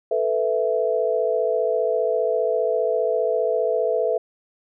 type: chord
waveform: sine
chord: A suspended second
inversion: none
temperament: just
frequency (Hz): 440 / 495 / 660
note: A4 / B4 / E5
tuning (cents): 0 / +4 / +2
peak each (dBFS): -23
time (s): 0.11-4.18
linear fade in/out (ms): 5
effects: none